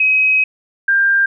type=tone pair in turn; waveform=sine; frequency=2538 / 1593.3 Hz; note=D#7 / G6; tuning=+34 / +28 cents; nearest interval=minor sixth; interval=806 cents; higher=first; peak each=-10 dBFS; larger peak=neither; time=0-0.44 / 0.88-1.26 s; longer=first; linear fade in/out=5 ms; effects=none